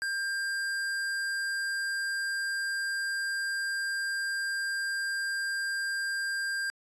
sine tone with hard clipping, 1595 Hz, G6, 30 cents sharp, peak -31 dBFS, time 0.02-6.7 s, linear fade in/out 0 ms, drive 16 dB, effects resampled to 24000 Hz

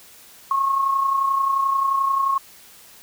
sine tone with amplitude modulation, 1089 Hz, C#6, 31 cents flat, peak -15 dBFS, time 0.51-2.38 s, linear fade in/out 2 ms, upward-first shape sine, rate 31.4 Hz, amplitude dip 50%, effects white hiss -47 dBFS RMS until 3.02 s

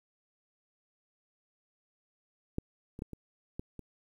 clicks, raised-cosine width 3 ms, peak -19 / -30 / -23 / -29 / -24 / -30 dBFS, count 6, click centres 2.584 / 2.991 / 3.021 / 3.133 / 3.595 / 3.793 s, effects 10-bit

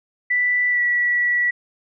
sine tone with pitch glide, 1975.5 to 1944.9 Hz, B6 to B6, 0 to -27 cents, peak -16 dBFS, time 0.3-1.51 s, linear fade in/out 10 ms, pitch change -27 cents, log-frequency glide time 0.69-0.82 s, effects none

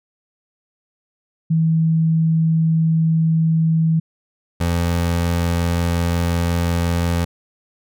sine / 25% pulse tone pair in turn, 161.6 / 85.6 Hz, E3 / F2, -34 / -34 cents, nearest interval major seventh, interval 1100 cents, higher first, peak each -13 dBFS, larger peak neither, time 1.5-4 / 4.6-7.25 s, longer second, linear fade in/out 10 ms, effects none

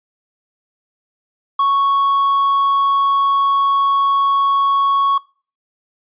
triangle tone, 1108.7 Hz, C#6, in tune, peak -10 dBFS, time 1.59-5.18 s, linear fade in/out 5 ms, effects noise-tail reverb RT60 0.4 s tail -23 dB re dry + resampled to 8000 Hz

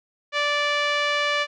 5% pulse tone with low-pass filter, 584 Hz, D5, 10 cents flat, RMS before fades -23 dBFS, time 0.32-1.47 s, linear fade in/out 50 ms, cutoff 2500 Hz, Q 1, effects none

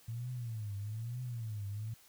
sine tone with vibrato, 112.3 Hz, A2, 36 cents sharp, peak -37 dBFS, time 0.08-1.94 s, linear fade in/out 5 ms, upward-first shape triangle, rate 1.1 Hz, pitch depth 220 cents each way, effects white hiss -62 dBFS RMS until 2.08 s

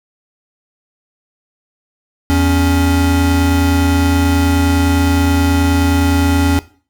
square tone pair together, 83.25 / 279.3 Hz, E2 / C#4, +18 / +13 cents, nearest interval octave + major sixth, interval 2095 cents, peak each -14 dBFS, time 2.3-6.59 s, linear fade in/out 0 ms, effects noise-tail reverb RT60 0.4 s tail -18 dB re dry

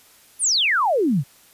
sine exponential sweep, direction down, 10480 to 120.6 Hz, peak -16 dBFS, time 0.39-1.24 s, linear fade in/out 50 ms, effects white hiss -52 dBFS RMS until 1.53 s + resampled to 32000 Hz

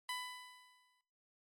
15% pulse tone with exponential decay, 998 Hz, B5, 18 cents sharp, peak -31 dBFS, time 0.09-1.01 s, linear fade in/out 2 ms, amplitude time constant 200 ms, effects noise-tail reverb RT60 0.7 s tail -21 dB re dry + MP3 64 kbps

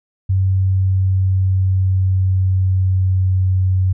sine tone with pitch glide, 95 to 93.42 Hz, F#2 to F#2, +46 to +17 cents, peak -12 dBFS, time 0.29-3.93 s, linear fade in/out 10 ms, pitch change -29 cents, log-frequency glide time 0.45-3.45 s, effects none

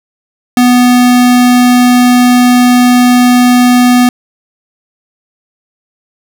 square tone, 246.9 Hz, B3, in tune, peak -4 dBFS, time 0.57-4.09 s, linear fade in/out 2 ms, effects none

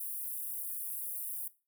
pink high-pass noise, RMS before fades -39 dBFS, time 0-1.48 s, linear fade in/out 5 ms, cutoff 10000 Hz, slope 48 dB/octave, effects noise-tail reverb RT60 0.3 s tail -17 dB re dry

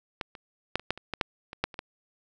clicks, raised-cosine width 0.3 ms, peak -15 / -27 / -9 / -27 / -10 / -26 / -15 / -8 / -23 / -9 / -28 / -18 dBFS, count 12, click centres 0.212 / 0.352 / 0.756 / 0.796 / 0.906 / 0.976 / 1.137 / 1.212 / 1.531 / 1.64 / 1.742 / 1.791 s, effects none

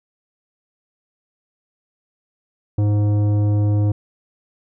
triangle tone with tanh clipping, 103.83 Hz, G#2, in tune, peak -16 dBFS, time 2.78-3.92 s, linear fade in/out 5 ms, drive 16 dB, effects none

